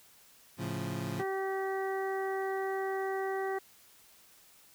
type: chord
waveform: 25% pulse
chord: A augmented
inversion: none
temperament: equal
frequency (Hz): 110 / 138.59 / 174.61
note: A2 / C#3 / E#3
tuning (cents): 0 / 0 / 0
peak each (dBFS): -35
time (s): 0.57-1.24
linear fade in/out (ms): 50
type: harmonic tone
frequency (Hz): 385.5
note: G4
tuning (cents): -29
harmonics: 1 / 2 / 3 / 4 / 5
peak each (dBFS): -33 / -37 / -44 / -45 / -42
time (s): 1.19-3.59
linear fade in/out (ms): 10
effects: white hiss -60 dBFS RMS until 4.74 s